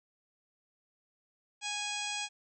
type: harmonic tone with a mistuned harmonic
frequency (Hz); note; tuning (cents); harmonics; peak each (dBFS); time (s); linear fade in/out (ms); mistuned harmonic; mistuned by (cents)
828; G#5; -5; 1 / 2 / 3 / 4 / 5 / 6 / 7 / 8 / 9 / 10; -42 / -46 / -39 / -40 / -47 / -45 / -47 / -44 / -51 / -46; 1.61-2.29; 50; 10; -62
effects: none